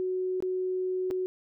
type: tone with dropouts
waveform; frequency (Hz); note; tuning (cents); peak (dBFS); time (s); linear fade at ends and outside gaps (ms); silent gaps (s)
sine; 370; F#4; 0; -27; 0-1.26; 0; 0.404-0.424 / 1.104-1.11
effects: none